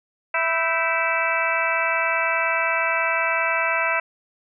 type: harmonic tone with a mistuned harmonic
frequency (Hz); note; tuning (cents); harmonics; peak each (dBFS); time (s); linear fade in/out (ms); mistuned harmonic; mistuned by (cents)
329.6; E4; 0; 2 / 3 / 4 / 5 / 6 / 7 / 8; -27 / -27 / -27 / -27 / -27 / -27 / -27; 0.34-4; 5; 5; -100
effects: none